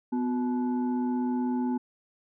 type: tone with frequency modulation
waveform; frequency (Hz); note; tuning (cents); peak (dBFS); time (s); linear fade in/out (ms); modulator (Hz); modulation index
sine; 249.8; B3; +20; -25; 0.12-1.78; 10; 615; 0.53
effects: none